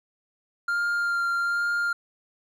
triangle tone with vibrato, 1396.9 Hz, F6, in tune, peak -21 dBFS, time 0.68-1.93 s, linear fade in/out 5 ms, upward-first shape sine, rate 1.2 Hz, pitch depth 12 cents each way, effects none

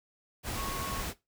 sine tone in noise, 1100 Hz, C#6, 14 cents flat, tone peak -39 dBFS, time 0.54-1.04 s, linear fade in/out 50 ms, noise pink, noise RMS -36 dBFS, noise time 0.43-1.14 s, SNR -6 dB, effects noise-tail reverb RT60 0.2 s tail -17 dB re dry

